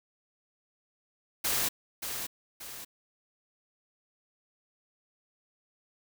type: noise with echo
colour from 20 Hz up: white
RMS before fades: -29 dBFS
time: 1.44-1.69 s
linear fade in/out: 10 ms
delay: 580 ms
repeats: 2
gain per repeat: -7 dB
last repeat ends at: 2.85 s
effects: none